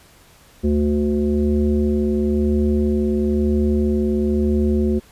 sine tone with frequency modulation, 220 Hz, A3, in tune, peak -15 dBFS, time 0.63-5 s, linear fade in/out 20 ms, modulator 147 Hz, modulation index 1.2, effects pink hiss -50 dBFS RMS until 5.11 s + resampled to 32000 Hz

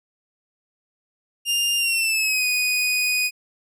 sawtooth tone with pitch glide, 2804 to 2484 Hz, F7 to D#7, +6 to -3 cents, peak -16 dBFS, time 1.45-3.31 s, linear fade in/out 50 ms, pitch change -209 cents, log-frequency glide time 1.77-2.46 s, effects resampled to 32000 Hz

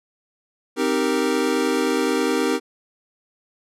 square chord, C minor seventh, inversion none, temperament equal, 261.6 / 311.1 / 392 / 466.2 Hz, C4 / Eb4 / G4 / Bb4, 0 / 0 / 0 / 0 cents, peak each -25 dBFS, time 0.76-2.6 s, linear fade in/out 50 ms, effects low-pass 11000 Hz 12 dB/octave

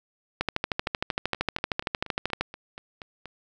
two click trains, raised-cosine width 0.3 ms, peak -23 / -9 dBFS, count 11 / 27, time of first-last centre 0.87-3.257 / 0.41-2.41 s, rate 4.19 / 13 Hz, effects none

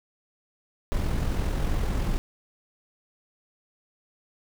brown noise with amplitude modulation, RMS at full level -24 dBFS, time 0.92-2.18 s, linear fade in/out 0 ms, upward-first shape sine, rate 42.8 Hz, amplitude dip 35%, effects none

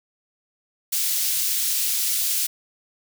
white high-pass noise, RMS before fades -23 dBFS, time 0.92-2.47 s, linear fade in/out 10 ms, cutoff 3500 Hz, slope 12 dB/octave, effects none

